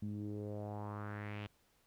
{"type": "tone with low-pass filter sweep", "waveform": "sawtooth", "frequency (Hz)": 103.83, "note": "G#2", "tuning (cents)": 0, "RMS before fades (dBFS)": -43, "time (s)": [0.02, 1.47], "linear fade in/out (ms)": 5, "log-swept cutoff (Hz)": [210, 3000], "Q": 3.3, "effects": ["pink hiss -73 dBFS RMS until 1.86 s"]}